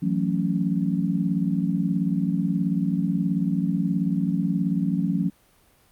sine chord, F# minor seventh, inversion third, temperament just, 166.5 / 185 / 222 / 277.5 Hz, E3 / F#3 / A3 / C#4, +18 / 0 / +16 / +2 cents, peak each -26 / -24 / -29 / -28 dBFS, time 0.02-5.3 s, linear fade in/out 10 ms, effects pink hiss -59 dBFS RMS until 5.91 s + Opus 32 kbps

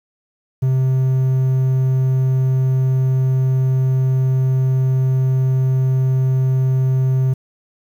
triangle tone, 130.81 Hz, C3, in tune, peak -11 dBFS, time 0.62-7.34 s, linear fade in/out 10 ms, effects 8-bit

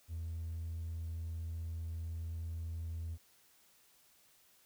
triangle tone, 82.41 Hz, E2, in tune, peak -35 dBFS, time 0.08-3.18 s, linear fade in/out 50 ms, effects tanh soft clip ceiling -34 dBFS + white hiss -67 dBFS RMS until 4.65 s

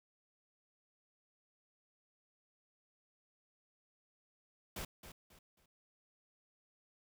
pink noise with echo, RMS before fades -43 dBFS, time 4.76-4.85 s, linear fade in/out 5 ms, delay 270 ms, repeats 3, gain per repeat -10 dB, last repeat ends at 5.66 s, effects none

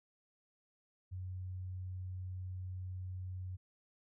sine tone, 92.2 Hz, F#2, 6 cents flat, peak -40 dBFS, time 1.11-3.57 s, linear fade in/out 20 ms, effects none

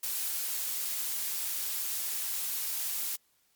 blue noise, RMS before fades -33 dBFS, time 0.03-3.16 s, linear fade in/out 5 ms, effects white hiss -70 dBFS RMS until 3.55 s + MP3 96 kbps

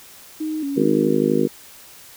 sine tone with vibrato, 295.1 Hz, D4, 8 cents sharp, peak -22 dBFS, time 0.4-1.11 s, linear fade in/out 10 ms, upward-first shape square, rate 2.2 Hz, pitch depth 92 cents each way
harmonic tone, 52 Hz, G#1, 3 cents sharp, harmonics 3 / 4 / 5 / 6 / 7 / 8 / 9, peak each -27 / -23 / -21 / -25 / -21 / -26 / -23 dBFS, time 0.76-1.48 s, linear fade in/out 20 ms
effects white hiss -44 dBFS RMS until 2.16 s

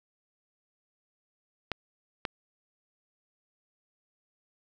clicks, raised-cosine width 0.3 ms, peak -14 dBFS, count 2, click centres 1.717 / 2.252 s, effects none

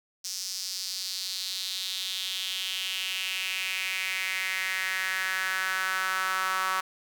sawtooth tone with high-pass filter sweep, 188.1 Hz, F#3, 29 cents sharp, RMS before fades -31 dBFS, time 0.24-6.81 s, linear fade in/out 10 ms, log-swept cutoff 5500 to 1200 Hz, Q 3.7, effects none

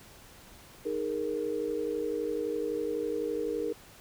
sine chord, D# suspended fourth, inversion none, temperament just, 311.1 / 414.8 / 466.7 Hz, D#4 / G#4 / A#4, 0 / -2 / +2 cents, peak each -36 / -34 / -32 dBFS, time 0.85-3.73 s, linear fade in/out 10 ms, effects pink hiss -53 dBFS RMS until 4 s

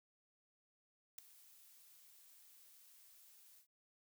blue noise with ADSR envelope, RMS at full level -43 dBFS, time 1.18-3.67 s, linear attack 5 ms, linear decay 4 ms, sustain -21 dB, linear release 89 ms, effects none

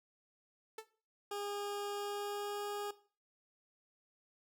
sawtooth tone with exponential decay, 440.6 Hz, A4, 2 cents sharp, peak -36 dBFS, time 0.78-0.88 s, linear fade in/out 5 ms, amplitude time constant 20 ms
20% pulse tone with pitch glide, 407.6 to 410.7 Hz, G#4 to G#4, -32 to -19 cents, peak -34 dBFS, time 1.31-2.91 s, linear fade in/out 5 ms, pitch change +13 cents, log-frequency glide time 1.92-2.65 s
effects noise-tail reverb RT60 0.4 s tail -17 dB re dry

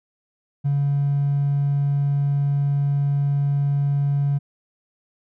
triangle tone with hard clipping, 141.6 Hz, C#3, 37 cents sharp, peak -18 dBFS, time 0.64-4.39 s, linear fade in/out 20 ms, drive 4 dB, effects none

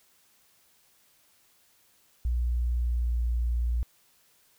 sine tone with pitch glide, 60 to 59.14 Hz, B1 to A#1, -49 to +26 cents, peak -24 dBFS, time 2.25-3.83 s, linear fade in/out 0 ms, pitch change -25 cents, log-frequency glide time 2.77-3.13 s, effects white hiss -64 dBFS RMS until 4.58 s

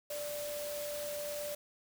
sine tone in noise, 587.3 Hz, D5, in tune, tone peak -38 dBFS, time 0.1-1.55 s, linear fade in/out 5 ms, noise white, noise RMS -44 dBFS, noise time 0.1-1.55 s, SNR +3 dB, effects none

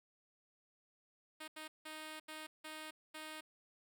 5% pulse tone bursts at uneven times, 311.1 Hz, D#4, in tune, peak -35 dBFS, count 6, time 1.4-1.48 / 1.56-1.68 / 1.85-2.2 / 2.28-2.47 / 2.64-2.91 / 3.14-3.41 s, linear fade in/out 10 ms, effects none

